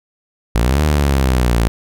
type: exponential two-way sweep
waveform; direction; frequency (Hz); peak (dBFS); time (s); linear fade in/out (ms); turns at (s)
sawtooth; up then down; 53.5 to 77.1 to 55.8; -8; 0.55-1.68; 0; 0.83
effects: none